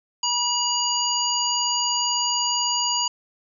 harmonic tone with a mistuned harmonic, 966 Hz, B5, 39 cents flat, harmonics 1 / 3 / 5 / 7, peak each -26 / -26 / -26 / -26 dBFS, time 0.23-3.08 s, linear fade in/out 5 ms, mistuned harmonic 5, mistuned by -26 cents, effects none

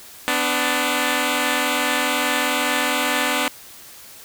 5% pulse tone pair together, 251.4 / 293.7 Hz, B3 / D4, +31 / 0 cents, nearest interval minor third, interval 269 cents, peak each -10 dBFS, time 0.28-3.48 s, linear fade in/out 0 ms, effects white hiss -42 dBFS RMS until 4.24 s

